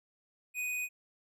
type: tone with hard clipping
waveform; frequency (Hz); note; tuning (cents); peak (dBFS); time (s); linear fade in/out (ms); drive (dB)
sine; 2489; D#7; 0; -34; 0.54-0.89; 50; 16
effects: none